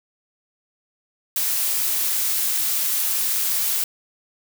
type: noise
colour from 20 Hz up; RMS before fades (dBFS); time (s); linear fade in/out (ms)
blue; -22; 1.36-3.84; 2
effects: none